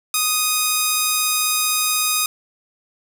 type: tone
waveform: 5% pulse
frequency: 1244.5 Hz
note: D#6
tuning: in tune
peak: -5 dBFS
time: 0.14-2.26 s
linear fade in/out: 2 ms
effects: none